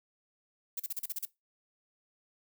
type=noise bursts; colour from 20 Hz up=violet; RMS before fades=-35 dBFS; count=8; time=0.77-1.253 s; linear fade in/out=5 ms; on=28 ms; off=37 ms; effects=noise-tail reverb RT60 0.2 s tail -20 dB re dry